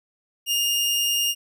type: tone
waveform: sawtooth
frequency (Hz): 2830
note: F7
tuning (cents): +22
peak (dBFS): -17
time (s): 0.46-1.35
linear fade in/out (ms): 50
effects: none